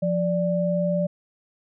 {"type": "tone pair together", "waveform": "sine", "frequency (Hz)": [175.41, 587.3], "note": ["F3", "D5"], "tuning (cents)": [8, 0], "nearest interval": "octave + major sixth", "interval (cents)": 2092, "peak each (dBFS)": -23, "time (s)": [0.02, 1.07], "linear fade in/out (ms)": 10, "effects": []}